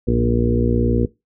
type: harmonic tone with a mistuned harmonic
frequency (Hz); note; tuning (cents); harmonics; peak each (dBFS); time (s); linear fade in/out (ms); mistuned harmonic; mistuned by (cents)
59.3; A#1; +30; 1 / 2 / 3 / 4 / 5 / 6 / 7 / 8; -21 / -21 / -29 / -20 / -27 / -24 / -27 / -24; 0.07-1.06; 10; 2; -46
effects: noise-tail reverb RT60 0.2 s tail -19 dB re dry